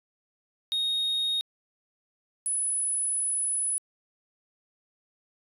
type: tone pair in turn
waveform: sine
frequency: 3729 / 10118 Hz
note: A#7 / D#9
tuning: 0 / +28 cents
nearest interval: octave + perfect fourth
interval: 1728 cents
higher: second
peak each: -22 / -23 dBFS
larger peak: first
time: 0.72-1.41 / 2.46-3.78 s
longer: second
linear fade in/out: 0 ms
effects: tanh soft clip ceiling -24 dBFS